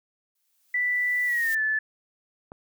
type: noise with exponential growth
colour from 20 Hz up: blue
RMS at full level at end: -36 dBFS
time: 0.35-1.55 s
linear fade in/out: 5 ms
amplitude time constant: 260 ms
type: tone with pitch glide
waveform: sine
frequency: 1975.5 to 1739.8 Hz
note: B6 to A6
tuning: 0 to -20 cents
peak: -22 dBFS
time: 0.74-1.79 s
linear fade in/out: 5 ms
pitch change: -220 cents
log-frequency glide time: 1.26-1.61 s
type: click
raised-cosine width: 1 ms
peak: -27 dBFS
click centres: 2.519 s
effects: none